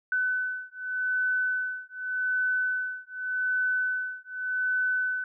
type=beating tone pair; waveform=sine; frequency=1506 / 1506.85 Hz; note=F#6 / F#6; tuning=+30 / +31 cents; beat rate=0.85 Hz; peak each=-29 dBFS; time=0.12-5.24 s; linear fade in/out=2 ms; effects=none